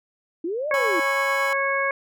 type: linear two-way sweep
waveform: sine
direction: up then down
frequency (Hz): 311.1 to 622.3 to 311.1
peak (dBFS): -24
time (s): 0.44-1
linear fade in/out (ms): 5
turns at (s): 0.69
type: harmonic tone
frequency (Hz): 550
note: C#5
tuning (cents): -14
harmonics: 1 / 2 / 3 / 4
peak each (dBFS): -26 / -26 / -26 / -26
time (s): 0.71-1.91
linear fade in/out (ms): 2
type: chord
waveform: square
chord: C# minor seventh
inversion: second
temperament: just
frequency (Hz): 831.5 / 997.9 / 1108.7 / 1330.5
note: G#5 / B5 / C#6 / E6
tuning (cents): +2 / +18 / 0 / +16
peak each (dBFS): -36 / -32 / -37 / -37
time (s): 0.74-1.53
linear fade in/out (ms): 0
effects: none